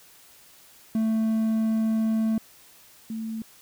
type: tone pair in turn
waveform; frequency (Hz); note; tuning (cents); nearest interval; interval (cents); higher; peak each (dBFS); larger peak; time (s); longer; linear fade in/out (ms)
triangle / sine; 221.4 / 222.5; A3 / A3; +11 / +20; unison; 9; second; -19 / -29; first; 0.95-2.38 / 3.1-3.42; first; 2
effects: white hiss -53 dBFS RMS until 3.61 s